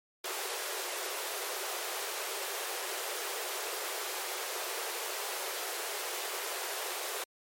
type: high-pass noise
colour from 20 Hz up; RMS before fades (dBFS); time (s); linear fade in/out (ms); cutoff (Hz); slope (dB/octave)
pink; -37; 0.24-7.24; 5; 360; 96
effects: MP3 64 kbps